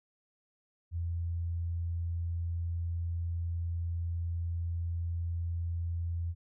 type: tone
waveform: sine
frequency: 84.9 Hz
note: F2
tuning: 48 cents flat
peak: -31 dBFS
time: 0.91-6.35 s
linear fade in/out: 50 ms
effects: none